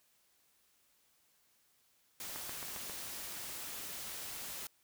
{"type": "noise", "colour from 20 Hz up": "white", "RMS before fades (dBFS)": -44, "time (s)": [2.2, 4.67], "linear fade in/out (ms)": 2}
{"type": "click train", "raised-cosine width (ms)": 0.5, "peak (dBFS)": -30, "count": 5, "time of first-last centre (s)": [2.36, 2.897], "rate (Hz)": 7.45}
{"effects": ["white hiss -72 dBFS RMS until 4.83 s"]}